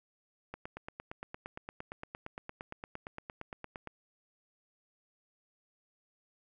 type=click train; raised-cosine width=0.5 ms; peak=-26 dBFS; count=30; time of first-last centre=0.54-3.873 s; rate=8.7 Hz; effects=none